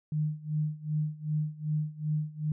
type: tone with tremolo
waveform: sine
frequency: 152.6 Hz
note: D#3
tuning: 33 cents flat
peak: -25 dBFS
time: 0.12-2.52 s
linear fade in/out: 2 ms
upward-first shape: sine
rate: 2.6 Hz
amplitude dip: 90%
effects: none